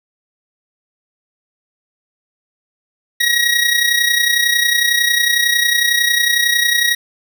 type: tone with amplitude modulation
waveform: 25% pulse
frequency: 1900 Hz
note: A#6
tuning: 33 cents sharp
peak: -6 dBFS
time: 3.2-6.95 s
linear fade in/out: 10 ms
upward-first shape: sine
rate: 31 Hz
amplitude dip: 60%
effects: 8-bit